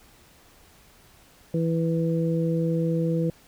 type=harmonic tone; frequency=164.81 Hz; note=E3; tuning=in tune; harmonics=1 / 2 / 3; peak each=-23 / -29 / -28 dBFS; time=1.54-3.3 s; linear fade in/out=2 ms; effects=pink hiss -55 dBFS RMS until 3.47 s